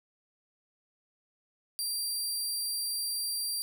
20% pulse tone, 4719 Hz, D8, 7 cents sharp, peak -25 dBFS, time 1.79-3.62 s, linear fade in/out 0 ms, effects none

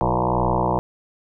sine tone with frequency modulation, 523 Hz, C5, 1 cent flat, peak -17 dBFS, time 0.01-0.79 s, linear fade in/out 0 ms, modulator 61.4 Hz, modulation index 7.8, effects none

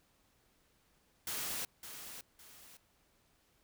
white noise with echo, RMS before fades -39 dBFS, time 1.27-1.65 s, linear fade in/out 2 ms, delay 560 ms, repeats 2, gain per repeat -9 dB, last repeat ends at 2.77 s, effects pink hiss -72 dBFS RMS until 3.63 s

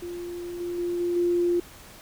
sine tone with level steps, 349.2 Hz, F4, in tune, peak -32 / -28 / -25 / -23 / -20 dBFS, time 0.02-1.6 s, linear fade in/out 5 ms, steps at 0.6 / 0.78 / 1 / 1.16 s, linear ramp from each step 5 ms, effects pink hiss -47 dBFS RMS until 2.01 s

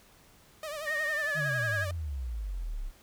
sawtooth tone with vibrato, 605 Hz, D#5, 49 cents flat, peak -32 dBFS, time 0.63-1.91 s, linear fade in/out 2 ms, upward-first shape triangle, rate 11 Hz, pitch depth 110 cents each way
sine tone with pitch glide, 1851 to 1649.1 Hz, A#6 to G#6, -13 to -13 cents, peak -29 dBFS, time 0.86-1.85 s, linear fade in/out 20 ms, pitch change -200 cents, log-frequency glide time 1.06-1.48 s
sine exponential sweep, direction down, 160 to 30.82 Hz, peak -32 dBFS, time 1.34-2.92 s, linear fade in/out 50 ms
effects pink hiss -59 dBFS RMS until 3.02 s

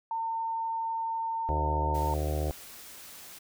sine tone, 906 Hz, A#5, 50 cents flat, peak -29 dBFS, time 0.11-2.14 s, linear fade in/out 2 ms
harmonic tone, 75.5 Hz, D2, 48 cents sharp, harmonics 1 / 2 / 4 / 5 / 6 / 7 / 8 / 9 / 10, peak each -29 / -37 / -40 / -39 / -43 / -38 / -42 / -41 / -43 dBFS, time 1.49-2.51 s, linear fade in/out 0 ms
white noise, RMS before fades -47 dBFS, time 1.94-3.39 s, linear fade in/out 10 ms
effects none

